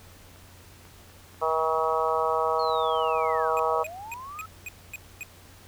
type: click train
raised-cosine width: 0.5 ms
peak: -37 dBFS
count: 8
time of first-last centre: 0.36-2.084 s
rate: 4.06 Hz
type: harmonic tone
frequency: 160 Hz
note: D#3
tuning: 49 cents sharp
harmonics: 3 / 4 / 5 / 6 / 7 / 8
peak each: -28 / -29 / -31 / -30 / -29 / -31 dBFS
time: 1.41-3.84 s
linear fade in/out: 20 ms
type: linear two-way sweep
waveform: sine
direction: down then up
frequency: 4335 to 523.3 to 1323 Hz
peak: -37 dBFS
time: 2.59-4.46 s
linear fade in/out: 5 ms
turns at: 3.77 s
type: tone bursts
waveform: square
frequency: 2489 Hz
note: D#7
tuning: in tune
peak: -34 dBFS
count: 7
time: 3.57-5.231 s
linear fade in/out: 0 ms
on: 23 ms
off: 250 ms
effects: added 90 Hz sine -52 dBFS peak until 5.67 s + pink hiss -52 dBFS RMS until 5.67 s